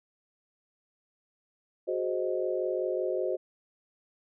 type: chord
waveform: sine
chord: Ab dominant seventh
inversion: third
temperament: equal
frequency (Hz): 370 / 415.3 / 523.3 / 622.3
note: Gb4 / Ab4 / C5 / Eb5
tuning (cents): 0 / 0 / 0 / 0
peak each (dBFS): -31 / -37 / -32 / -34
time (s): 1.87-3.37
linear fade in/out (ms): 20
effects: none